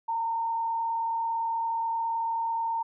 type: tone with frequency modulation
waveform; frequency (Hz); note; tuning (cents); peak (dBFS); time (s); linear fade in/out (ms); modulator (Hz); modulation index
sine; 914; A#5; -34; -26; 0.08-2.83; 10; 37.5; 0.35
effects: none